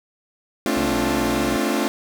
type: chord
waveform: sawtooth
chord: D minor seventh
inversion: second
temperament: equal with one note detuned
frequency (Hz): 220 / 267 / 293.7 / 349.2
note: A3 / C4 / D4 / F4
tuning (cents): 0 / +35 / 0 / 0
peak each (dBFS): -21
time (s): 0.66-1.88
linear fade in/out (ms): 0
type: tone with vibrato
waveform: 20% pulse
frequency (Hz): 64.6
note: C2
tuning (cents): -21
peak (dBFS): -25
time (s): 0.76-1.57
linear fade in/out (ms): 10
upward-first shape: triangle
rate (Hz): 3.4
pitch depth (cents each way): 210
effects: none